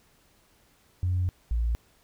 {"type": "tone pair in turn", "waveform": "sine", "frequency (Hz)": [90.6, 57.54], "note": ["F#2", "A#1"], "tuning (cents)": [-36, -22], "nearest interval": "minor sixth", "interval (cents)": 786, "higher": "first", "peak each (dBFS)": -22, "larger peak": "neither", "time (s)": [[1.03, 1.29], [1.51, 1.75]], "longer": "first", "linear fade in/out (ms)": 0, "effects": ["tanh soft clip ceiling -19 dBFS", "pink hiss -63 dBFS RMS until 2.03 s"]}